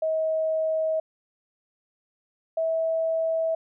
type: tone pair in turn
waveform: sine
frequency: 636 / 650.1 Hz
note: D#5 / E5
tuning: +38 / -24 cents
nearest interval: unison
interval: 38 cents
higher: second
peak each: -22 dBFS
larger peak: neither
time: 0.02-1 / 2.57-3.55 s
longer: neither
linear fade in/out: 5 ms
effects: none

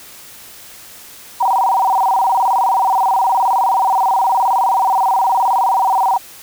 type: tone with vibrato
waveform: sine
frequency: 855 Hz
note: A5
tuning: 50 cents flat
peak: -11 dBFS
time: 1.4-6.18 s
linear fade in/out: 10 ms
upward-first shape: square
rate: 19 Hz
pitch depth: 190 cents each way
effects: white hiss -38 dBFS RMS until 6.42 s

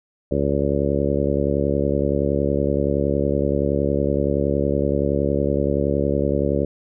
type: harmonic tone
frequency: 70.7 Hz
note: C#2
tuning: 35 cents sharp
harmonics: 1 / 2 / 3 / 4 / 5 / 6 / 7 / 8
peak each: -26 / -26 / -26 / -26 / -26 / -26 / -26 / -26 dBFS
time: 0.31-6.65 s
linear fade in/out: 5 ms
effects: none

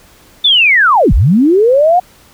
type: linear two-way sweep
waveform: sine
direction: down then up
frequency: 3599 to 31 to 741 Hz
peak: -5 dBFS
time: 0.44-2 s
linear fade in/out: 10 ms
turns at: 1.13 s
effects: pink hiss -44 dBFS RMS until 2.33 s

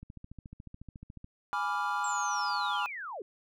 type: click train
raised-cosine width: 5 ms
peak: -33 dBFS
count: 18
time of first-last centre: 0.03-1.244 s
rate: 14 Hz
type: chord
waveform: triangle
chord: G# diminished seventh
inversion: none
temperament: equal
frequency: 830.6 / 987.8 / 1174.7 / 1396.9 Hz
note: G#5 / B5 / D6 / F6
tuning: 0 / 0 / 0 / 0 cents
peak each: -33 dBFS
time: 1.53-2.86 s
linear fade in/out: 0 ms
type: linear sweep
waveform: sine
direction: down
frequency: 7630 to 341.2 Hz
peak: -37 dBFS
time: 2.04-3.22 s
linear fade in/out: 2 ms
effects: none

